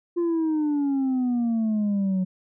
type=exponential sweep; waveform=sine; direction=down; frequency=349.2 to 183.4 Hz; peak=-18 dBFS; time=0.16-2.25 s; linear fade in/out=20 ms; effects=tanh soft clip ceiling -20 dBFS